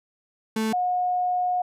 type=tone pair in turn; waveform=35% pulse / sine; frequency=220 / 723.5 Hz; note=A3 / F#5; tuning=0 / -39 cents; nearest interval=octave + major sixth; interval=2061 cents; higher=second; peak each=-21 dBFS; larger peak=neither; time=0.56-0.73 / 0.73-1.62 s; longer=second; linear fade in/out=5 ms; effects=resampled to 32000 Hz